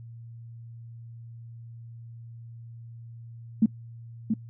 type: tone with echo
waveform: sine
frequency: 220 Hz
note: A3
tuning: in tune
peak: -15 dBFS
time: 3.62-3.66 s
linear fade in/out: 5 ms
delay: 680 ms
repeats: 1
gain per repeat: -6 dB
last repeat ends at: 4.34 s
effects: noise-tail reverb RT60 0.1 s tail -22 dB re dry + added 116 Hz sine -41 dBFS peak until 4.49 s